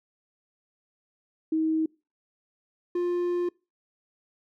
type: tone pair in turn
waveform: sine / triangle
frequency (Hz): 317.6 / 352.1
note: D#4 / F4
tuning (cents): +36 / +14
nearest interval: major second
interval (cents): 178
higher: second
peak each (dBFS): -22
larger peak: neither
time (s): 1.52-1.86 / 2.95-3.49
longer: second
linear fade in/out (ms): 5
effects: noise-tail reverb RT60 0.3 s tail -25 dB re dry